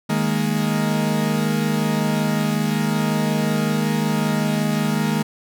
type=chord; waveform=40% pulse; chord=D# suspended fourth; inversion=none; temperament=equal; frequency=155.56 / 207.7 / 233.1 Hz; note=D#3 / G#3 / A#3; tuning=0 / 0 / 0 cents; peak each=-22 / -21 / -23 dBFS; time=0.09-5.23 s; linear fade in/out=10 ms; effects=none